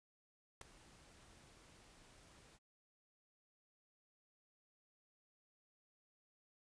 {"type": "noise with ADSR envelope", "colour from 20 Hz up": "pink", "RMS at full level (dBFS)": -45, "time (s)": [0.61, 2.59], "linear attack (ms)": 4, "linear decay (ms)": 5, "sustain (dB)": -19, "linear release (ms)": 40, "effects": ["resampled to 22050 Hz"]}